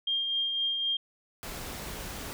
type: tone with tremolo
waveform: sine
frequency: 3208 Hz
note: G7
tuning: 39 cents sharp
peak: -25 dBFS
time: 0.07-0.97 s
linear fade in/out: 5 ms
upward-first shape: triangle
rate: 3.9 Hz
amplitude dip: 40%
type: noise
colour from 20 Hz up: pink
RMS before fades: -39 dBFS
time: 1.43-2.33 s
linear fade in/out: 0 ms
effects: none